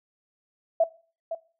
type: tone with echo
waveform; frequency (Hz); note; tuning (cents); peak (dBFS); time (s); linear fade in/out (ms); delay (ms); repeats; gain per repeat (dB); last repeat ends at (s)
sine; 660; E5; +2; -16; 0.8-0.84; 5; 510; 1; -11; 1.35
effects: noise-tail reverb RT60 0.4 s tail -20 dB re dry